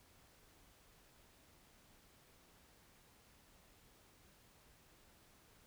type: silence
effects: pink hiss -67 dBFS RMS until 5.66 s